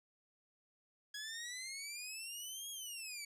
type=exponential two-way sweep; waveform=15% pulse; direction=up then down; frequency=1661.2 to 3322 to 2258 Hz; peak=-37 dBFS; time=1.14-3.25 s; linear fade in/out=5 ms; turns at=2.7 s; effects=resampled to 32000 Hz